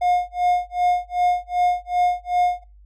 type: tone with tremolo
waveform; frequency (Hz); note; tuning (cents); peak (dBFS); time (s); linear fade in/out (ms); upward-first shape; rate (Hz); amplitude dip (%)
triangle; 715; F5; +41; -13; 0.01-2.64; 10; sine; 2.6; 100
effects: noise-tail reverb RT60 0.3 s tail -21 dB re dry + added 50 Hz sine -45 dBFS peak until 2.85 s